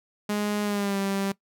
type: tone with pitch glide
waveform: sawtooth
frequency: 207.7 to 196.5 Hz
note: G#3 to G3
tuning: 0 to +4 cents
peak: -21 dBFS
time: 0.29-1.32 s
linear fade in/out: 5 ms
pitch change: -96 cents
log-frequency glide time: 0.63-0.98 s
effects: noise-tail reverb RT60 0.1 s tail -20 dB re dry